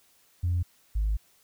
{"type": "tone pair in turn", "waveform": "sine", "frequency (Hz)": [87.8, 52.46], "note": ["F2", "G#1"], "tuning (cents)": [10, 18], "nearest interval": "major sixth", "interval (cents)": 892, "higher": "first", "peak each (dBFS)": [-22, -22], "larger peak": "neither", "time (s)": [[0.43, 0.63], [0.95, 1.17]], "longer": "second", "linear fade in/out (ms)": 10, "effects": ["tanh soft clip ceiling -20 dBFS", "white hiss -63 dBFS RMS until 1.43 s"]}